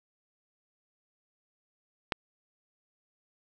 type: click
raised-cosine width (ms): 0.3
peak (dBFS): -11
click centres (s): 2.122
effects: none